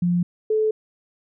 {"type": "tone pair in turn", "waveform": "sine", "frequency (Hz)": [175.5, 433.6], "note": ["F3", "A4"], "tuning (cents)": [9, -25], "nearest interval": "octave + major third", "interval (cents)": 1566, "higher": "second", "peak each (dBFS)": -17, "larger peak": "neither", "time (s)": [[0.02, 0.23], [0.5, 0.71]], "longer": "neither", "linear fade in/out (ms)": 5, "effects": []}